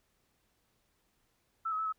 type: tone with pitch steps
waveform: sine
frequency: 1322 / 1273 / 1308 / 1284 Hz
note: E6 / D#6 / E6 / E6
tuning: +5 / +39 / -14 / -46 cents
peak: -31 dBFS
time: 1.65-1.926 s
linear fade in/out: 10 ms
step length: 69 ms
effects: pink hiss -75 dBFS RMS until 1.98 s